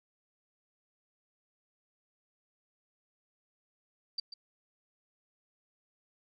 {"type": "tone with echo", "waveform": "sine", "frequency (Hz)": 4659, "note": "D8", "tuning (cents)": -15, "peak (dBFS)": -31, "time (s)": [4.18, 4.2], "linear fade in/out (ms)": 5, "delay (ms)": 140, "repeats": 1, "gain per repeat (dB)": -11, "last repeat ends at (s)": 4.34, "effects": []}